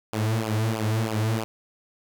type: tone with flanger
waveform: sawtooth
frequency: 110 Hz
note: A2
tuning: in tune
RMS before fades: -25 dBFS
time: 0.13-1.44 s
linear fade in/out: 0 ms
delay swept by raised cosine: 0.5 to 5.5 ms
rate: 3.1 Hz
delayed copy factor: -0.85
effects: none